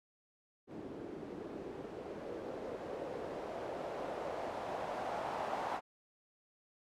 blue noise with low-pass filter sweep, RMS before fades -42 dBFS, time 0.67-5.81 s, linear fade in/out 50 ms, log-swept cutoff 330 to 810 Hz, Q 2.3, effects none

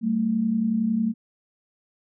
sine tone pair together, 194.12 / 225.1 Hz, G3 / A3, -17 / +40 cents, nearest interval minor third, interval 257 cents, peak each -27 / -21 dBFS, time 0.01-1.14 s, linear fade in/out 50 ms, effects none

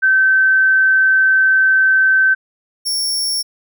sine / sawtooth tone pair in turn, 1542 / 5478 Hz, G6 / F8, -29 / -34 cents, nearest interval octave + minor seventh, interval 2195 cents, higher second, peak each -9 / -14 dBFS, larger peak first, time 0.02-2.35 / 2.85-3.43 s, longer first, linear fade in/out 20 ms, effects none

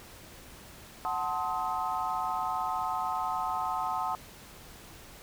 sine chord, F# diminished seventh, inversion none, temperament equal with one note detuned, 740 / 880 / 1046.5 / 1267 Hz, F#5 / A5 / C6 / Eb6, 0 / 0 / 0 / +31 cents, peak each -34 / -34 / -35 / -35 dBFS, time 1.05-4.15 s, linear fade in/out 0 ms, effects pink hiss -50 dBFS RMS until 5.22 s

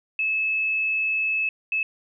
sine tone bursts at uneven times, 2600 Hz, E7, 24 cents flat, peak -21 dBFS, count 2, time 0.19-1.49 / 1.72-1.83 s, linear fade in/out 2 ms, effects none

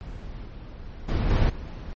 brown noise with level steps, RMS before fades -37 / -39 / -23 / -19 / -35 dBFS, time 0.01-1.93 s, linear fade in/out 0 ms, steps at 0.45 / 1.08 / 1.3 / 1.49 s, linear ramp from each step 10 ms, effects low-pass 5000 Hz 12 dB/octave + MP3 32 kbps

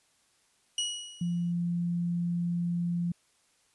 sawtooth tone with exponential decay, 2914 Hz, F#7, 27 cents flat, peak -23 dBFS, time 0.78-1.52 s, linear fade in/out 2 ms, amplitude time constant 160 ms
sine tone, 172.9 Hz, F3, 17 cents flat, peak -27 dBFS, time 1.21-3.12 s, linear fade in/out 5 ms
effects white hiss -68 dBFS RMS until 3.74 s + resampled to 24000 Hz

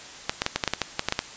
clicks, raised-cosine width 0.2 ms, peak -5 dBFS, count 12, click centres 0.295 / 0.419 / 0.464 / 0.56 / 0.638 / 0.677 / 0.736 / 0.817 / 0.994 / 1.086 / 1.124 / 1.191 s, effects white hiss -42 dBFS RMS until 1.36 s + resampled to 16000 Hz

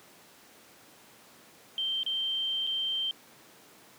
sine tone with dropouts, 3136 Hz, G7, in tune, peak -28 dBFS, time 1.78-3.11 s, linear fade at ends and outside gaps 1 ms, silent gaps 2.032-2.063 / 2.667-2.672 s, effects pink hiss -55 dBFS RMS until 3.98 s + high-pass 200 Hz 12 dB/octave

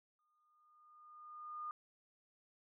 sine tone with exponential growth, 1219 Hz, D#6, 36 cents flat, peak -40 dBFS, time 0.19-1.71 s, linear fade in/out 1 ms, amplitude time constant 330 ms, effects none

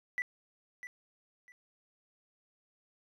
triangle tone with echo, 1975.5 Hz, B6, in tune, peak -27 dBFS, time 0.18-0.22 s, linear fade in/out 0 ms, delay 650 ms, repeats 2, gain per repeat -13 dB, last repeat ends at 1.52 s, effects tanh soft clip ceiling -28 dBFS

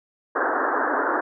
white band-pass noise, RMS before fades -23 dBFS, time 0.35-1.21 s, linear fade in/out 10 ms, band 260 to 1700 Hz, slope 96 dB/octave, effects none

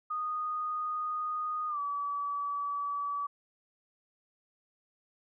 sine tone with pitch glide, 1236 to 1146.6 Hz, D#6 to D6, -12 to -42 cents, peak -31 dBFS, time 0.1-3.27 s, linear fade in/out 10 ms, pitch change -130 cents, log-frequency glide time 1.68-1.79 s, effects none

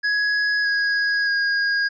square tone with pitch steps, 1673 / 1652.8 / 1632.9 Hz, G#6 / G#6 / G#6, +12 / -9 / -30 cents, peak -19 dBFS, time 0.03-1.89 s, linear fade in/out 20 ms, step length 620 ms, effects resampled to 16000 Hz

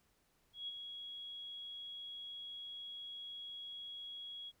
sine tone with ADSR envelope, 3322 Hz, G#7, in tune, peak -39 dBFS, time 0.53-4.52 s, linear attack 150 ms, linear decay 27 ms, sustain -6 dB, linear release 37 ms, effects pink hiss -75 dBFS RMS until 4.6 s

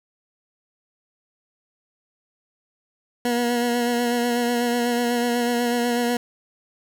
20% pulse tone with vibrato, 240.1 Hz, B3, 49 cents flat, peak -15 dBFS, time 3.25-6.17 s, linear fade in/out 2 ms, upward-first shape sine, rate 8.1 Hz, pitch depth 25 cents each way, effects none

